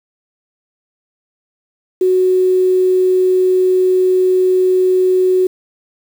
sine tone with quantisation, 370 Hz, F#4, in tune, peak -9 dBFS, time 2.01-5.47 s, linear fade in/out 5 ms, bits 6, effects none

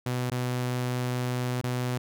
sawtooth tone with dropouts, 124.7 Hz, B2, 17 cents sharp, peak -23 dBFS, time 0.06-1.98 s, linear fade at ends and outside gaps 5 ms, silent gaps 0.301-0.316 / 1.614-1.637 s, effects none

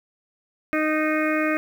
harmonic tone, 309.2 Hz, D#4, 11 cents flat, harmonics 1 / 2 / 4 / 5 / 6 / 7 / 8, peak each -23 / -26 / -29 / -30 / -31 / -31 / -32 dBFS, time 0.73-1.57 s, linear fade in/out 0 ms, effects 8-bit

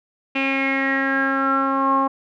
sawtooth tone with low-pass filter sweep, 270.7 Hz, C#4, 41 cents flat, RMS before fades -20 dBFS, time 0.35-2.08 s, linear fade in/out 10 ms, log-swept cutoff 2600 to 1000 Hz, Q 9.4, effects none

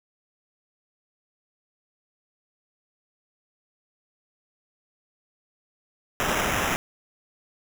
violet noise with sample-and-hold, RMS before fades -25 dBFS, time 6.2-6.76 s, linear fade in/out 0 ms, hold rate 4410 Hz, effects none

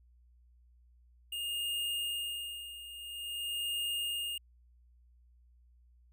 square tone with tremolo, 2832 Hz, F7, 23 cents sharp, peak -33 dBFS, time 1.32-4.38 s, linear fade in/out 5 ms, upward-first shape sine, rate 0.49 Hz, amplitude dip 75%, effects added 60 Hz sine -60 dBFS peak until 6.12 s

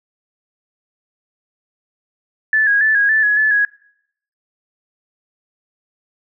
sine tone with pitch steps, 1746 / 1646 / 1750 / 1646 / 1754 / 1681 / 1732 / 1664 Hz, A6 / G#6 / A6 / G#6 / A6 / G#6 / A6 / G#6, -14 / -16 / -10 / -16 / -6 / +20 / -28 / +3 cents, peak -11 dBFS, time 2.53-3.65 s, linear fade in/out 2 ms, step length 140 ms, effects noise-tail reverb RT60 0.7 s tail -22 dB re dry

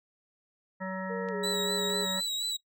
harmonic tone, 188.6 Hz, F#3, 33 cents sharp, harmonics 1 / 3 / 5 / 7 / 9 / 10, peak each -36 / -38 / -40 / -43 / -46 / -43 dBFS, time 0.8-2.21 s, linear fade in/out 20 ms
sine tone with pitch glide, 466.2 to 412.9 Hz, A#4 to G#4, 0 to -10 cents, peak -33 dBFS, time 1.09-2.06 s, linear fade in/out 20 ms, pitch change -210 cents, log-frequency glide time 1.3-1.35 s
clicks, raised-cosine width 0.2 ms, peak -31 dBFS, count 2, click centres 1.287 / 1.902 s
35% pulse tone with vibrato, 3900 Hz, B7, 23 cents flat, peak -29 dBFS, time 1.43-2.57 s, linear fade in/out 10 ms, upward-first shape sine, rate 4.1 Hz, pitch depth 41 cents each way
effects noise-tail reverb RT60 0.1 s tail -19 dB re dry

